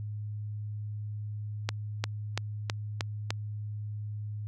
accelerating click train, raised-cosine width 0.2 ms, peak -12 dBFS, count 6, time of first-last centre 1.69-3.305 s, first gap 350 ms, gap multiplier 0.96, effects added 105 Hz sine -34 dBFS peak until 4.47 s

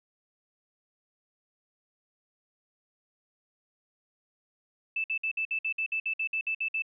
sine tone bursts, 2636 Hz, E7, 1 cent flat, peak -27 dBFS, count 14, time 4.96-6.822 s, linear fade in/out 5 ms, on 81 ms, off 56 ms, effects none

